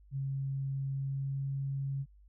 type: tone with pitch glide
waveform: sine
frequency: 136.4 to 137.35 Hz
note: C#3 to C#3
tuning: -28 to -16 cents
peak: -32 dBFS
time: 0.11-2.06 s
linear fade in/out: 50 ms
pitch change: +12 cents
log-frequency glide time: 0.92-1.48 s
effects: added 50 Hz sine -56 dBFS peak until 2.28 s